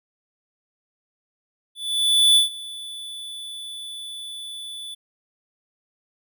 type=tone with ADSR envelope; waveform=square; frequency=3473 Hz; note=A7; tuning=23 cents flat; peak=-12 dBFS; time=1.75-4.95 s; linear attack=610 ms; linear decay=130 ms; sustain=-21 dB; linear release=14 ms; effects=none